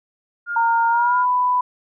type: tone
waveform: sine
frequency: 1413 Hz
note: F6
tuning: 20 cents sharp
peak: -22 dBFS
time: 0.46-1.26 s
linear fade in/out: 50 ms
type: tone with pitch glide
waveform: sine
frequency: 922 to 993.9 Hz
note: A#5 to B5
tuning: -19 to +11 cents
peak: -15 dBFS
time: 0.56-1.61 s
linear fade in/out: 5 ms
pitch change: +130 cents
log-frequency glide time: 0.89-1.16 s
effects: none